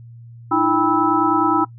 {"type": "tone cluster", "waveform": "sine", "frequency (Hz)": [306.6, 336.2, 795, 984, 1305], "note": ["D#4", "E4", "G5", "B5", "E6"], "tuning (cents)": [-25, 34, 24, -7, -18], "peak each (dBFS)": [-20, -21, -22, -21, -19], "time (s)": [0.51, 1.65], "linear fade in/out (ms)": 10, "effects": ["noise-tail reverb RT60 0.1 s tail -21 dB re dry", "added 117 Hz sine -37 dBFS peak until 1.78 s"]}